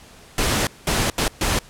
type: noise bursts at uneven times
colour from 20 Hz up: pink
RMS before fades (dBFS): -20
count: 4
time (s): 0.38-0.67 / 0.87-1.1 / 1.18-1.28 / 1.41-1.59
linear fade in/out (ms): 2
effects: pink hiss -46 dBFS RMS until 1.69 s + low-pass 11000 Hz 12 dB/octave